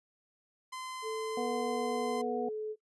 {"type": "tone", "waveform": "sawtooth", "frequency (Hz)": 1031, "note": "C6", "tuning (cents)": -26, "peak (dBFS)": -36, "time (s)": [0.72, 2.22], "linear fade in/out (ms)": 10}
{"type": "tone with pitch glide", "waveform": "sine", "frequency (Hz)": [440, 430.2], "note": ["A4", "A4"], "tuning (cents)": [0, -39], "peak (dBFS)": -34, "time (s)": [1.02, 2.76], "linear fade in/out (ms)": 50, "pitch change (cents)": -39, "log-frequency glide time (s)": [1.71, 2.37]}
{"type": "harmonic tone", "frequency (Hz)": 243.3, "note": "B3", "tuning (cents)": -26, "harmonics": [1, 2, 3], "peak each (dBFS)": [-37, -37, -37], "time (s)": [1.37, 2.49], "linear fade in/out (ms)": 5}
{"effects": ["noise-tail reverb RT60 0.1 s tail -21 dB re dry", "resampled to 24000 Hz"]}